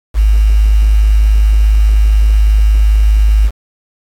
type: tone with quantisation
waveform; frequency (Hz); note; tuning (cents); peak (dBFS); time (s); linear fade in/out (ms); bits
sine; 52.4; G#1; +16; -5; 0.14-3.51; 50; 5
effects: AAC 64 kbps